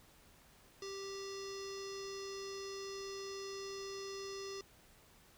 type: tone with low-pass filter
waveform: square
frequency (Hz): 392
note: G4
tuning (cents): 0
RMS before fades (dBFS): -45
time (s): 0.82-4.61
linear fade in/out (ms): 2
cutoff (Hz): 5400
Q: 6.6
effects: pink hiss -64 dBFS RMS until 5.37 s